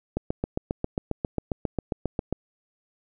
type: click train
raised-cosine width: 2 ms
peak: -12 dBFS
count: 17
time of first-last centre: 0.17-2.326 s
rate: 7.42 Hz
effects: none